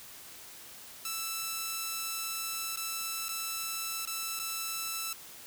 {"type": "tone with dropouts", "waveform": "5% pulse", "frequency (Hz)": 1323, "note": "E6", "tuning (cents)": 6, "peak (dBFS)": -22, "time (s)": [1.05, 5.13], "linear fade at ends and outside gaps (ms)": 2, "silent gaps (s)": [[2.76, 2.772], [3.284, 3.29], [4.053, 4.073], [4.392, 4.397]], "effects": ["white hiss -49 dBFS RMS until 5.46 s"]}